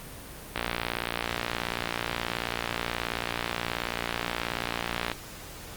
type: click train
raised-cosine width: 0.3 ms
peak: -11 dBFS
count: 268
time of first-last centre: 0.56-5.116 s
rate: 58.6 Hz
effects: pink hiss -43 dBFS RMS until 5.76 s + Opus 32 kbps